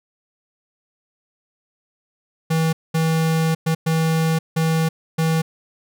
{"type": "tone bursts at uneven times", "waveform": "square", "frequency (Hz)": 161.4, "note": "E3", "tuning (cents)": -36, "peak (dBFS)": -17, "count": 6, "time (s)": [[2.5, 2.73], [2.94, 3.55], [3.66, 3.75], [3.86, 4.39], [4.56, 4.89], [5.18, 5.42]], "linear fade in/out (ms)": 10, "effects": []}